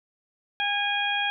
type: harmonic tone with a mistuned harmonic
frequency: 820 Hz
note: G#5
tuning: 22 cents flat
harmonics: 1 / 2 / 3 / 4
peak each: -29 / -29 / -29 / -29 dBFS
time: 0.6-1.3 s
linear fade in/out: 0 ms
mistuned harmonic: 1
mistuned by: -19 cents
effects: none